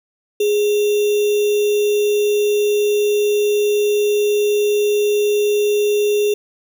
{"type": "tone with sample-and-hold", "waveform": "sine", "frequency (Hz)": 415.3, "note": "G#4", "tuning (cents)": 0, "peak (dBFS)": -13, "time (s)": [0.4, 6.34], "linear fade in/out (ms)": 5, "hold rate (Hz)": 3150, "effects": []}